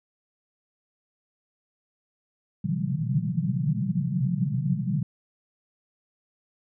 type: band-pass noise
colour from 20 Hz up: pink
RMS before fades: -26 dBFS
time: 2.64-5.03 s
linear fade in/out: 5 ms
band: 120 to 200 Hz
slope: 96 dB/octave
effects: none